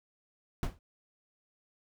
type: noise with exponential decay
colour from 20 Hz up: brown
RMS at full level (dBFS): -26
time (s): 0.63-0.79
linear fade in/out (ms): 1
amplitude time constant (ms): 33
effects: none